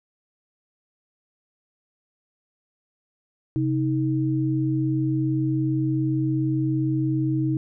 sine tone pair together, 132.53 / 315.2 Hz, C3 / D#4, +23 / +23 cents, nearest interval octave + minor third, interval 1500 cents, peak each -23 dBFS, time 3.56-7.57 s, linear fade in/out 0 ms, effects none

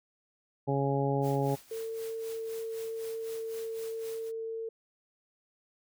harmonic tone, 138.59 Hz, C#3, in tune, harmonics 1 / 2 / 3 / 4 / 5 / 6, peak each -30 / -34 / -32 / -35 / -40 / -35 dBFS, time 0.67-1.56 s, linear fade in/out 20 ms
white noise with tremolo, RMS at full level -48 dBFS, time 1.21-4.32 s, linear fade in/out 50 ms, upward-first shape sine, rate 3.9 Hz, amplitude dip 75%
sine tone, 450.5 Hz, A4, 41 cents sharp, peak -34 dBFS, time 1.71-4.69 s, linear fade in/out 5 ms
effects none

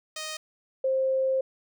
5% pulse / sine tone pair in turn, 622.3 / 528 Hz, D#5 / C5, 0 / +16 cents, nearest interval minor third, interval 284 cents, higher first, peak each -22 dBFS, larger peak neither, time 0.16-0.37 / 0.84-1.41 s, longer second, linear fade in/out 5 ms, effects none

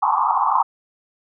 pink band-pass noise, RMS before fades -18 dBFS, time 0.02-0.63 s, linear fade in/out 10 ms, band 790 to 1200 Hz, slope 96 dB/octave, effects none

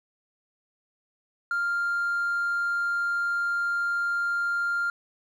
triangle tone, 1396.9 Hz, F6, in tune, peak -21 dBFS, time 1.51-4.9 s, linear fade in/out 2 ms, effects tanh soft clip ceiling -20 dBFS

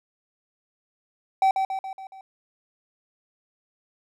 triangle tone with echo, 769 Hz, G5, 33 cents flat, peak -14 dBFS, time 1.42-1.51 s, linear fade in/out 2 ms, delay 140 ms, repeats 5, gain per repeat -5 dB, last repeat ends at 2.21 s, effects none

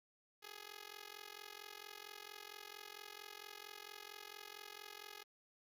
5% pulse tone with amplitude modulation, 417.6 Hz, G#4, 10 cents sharp, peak -36 dBFS, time 0.42-5.24 s, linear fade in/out 20 ms, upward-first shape sine, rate 44.4 Hz, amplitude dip 95%, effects 13-bit

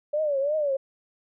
sine tone with vibrato, 580 Hz, D5, 22 cents flat, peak -22 dBFS, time 0.13-0.77 s, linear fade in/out 10 ms, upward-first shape triangle, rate 2.9 Hz, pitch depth 150 cents each way, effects none

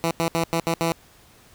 10% pulse tone bursts at uneven times, 166.1 Hz, E3, 13 cents sharp, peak -12 dBFS, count 6, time 0.04-0.11 / 0.2-0.28 / 0.35-0.44 / 0.53-0.6 / 0.67-0.74 / 0.81-0.92 s, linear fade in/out 0 ms, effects pink hiss -53 dBFS RMS until 1.54 s

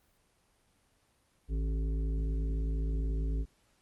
harmonic tone with a mistuned harmonic, 54.4 Hz, A1, 19 cents flat, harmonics 1 / 3 / 5 / 7 / 8, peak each -29 / -41 / -44 / -50 / -51 dBFS, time 1.48-3.46 s, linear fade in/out 50 ms, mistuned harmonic 3, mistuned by -97 cents, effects pink hiss -70 dBFS RMS until 3.81 s + Opus 24 kbps

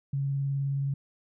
sine tone with vibrato, 138.59 Hz, C#3, in tune, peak -26 dBFS, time 0.13-0.94 s, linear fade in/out 5 ms, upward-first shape sine, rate 19 Hz, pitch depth 15 cents each way, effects none

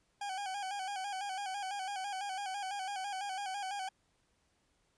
40% pulse tone with vibrato, 783 Hz, G5, 2 cents flat, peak -36 dBFS, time 0.21-3.89 s, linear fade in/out 5 ms, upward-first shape square, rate 6 Hz, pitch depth 63 cents each way, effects pink hiss -75 dBFS RMS until 4.97 s + resampled to 22050 Hz

